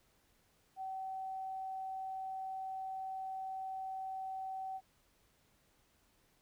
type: tone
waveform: sine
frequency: 763 Hz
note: G5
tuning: 47 cents flat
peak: -39 dBFS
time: 0.76-4.81 s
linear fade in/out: 50 ms
effects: pink hiss -72 dBFS RMS until 6.41 s